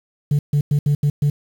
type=tone bursts at uneven times; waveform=sine; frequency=145 Hz; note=D3; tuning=22 cents flat; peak=-11 dBFS; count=6; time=0.31-0.39 / 0.53-0.61 / 0.71-0.79 / 0.86-0.95 / 1.03-1.1 / 1.22-1.3 s; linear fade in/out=5 ms; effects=tanh soft clip ceiling -12 dBFS + 7-bit